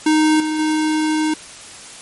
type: tone with level steps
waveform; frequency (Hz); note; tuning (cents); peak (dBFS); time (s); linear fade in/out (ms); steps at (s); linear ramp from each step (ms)
square; 310; D#4; -6; -12 / -19 / -16; 0.06-1.34; 5; 0.4 / 0.59; 2
effects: white hiss -37 dBFS RMS until 2.01 s + MP3 48 kbps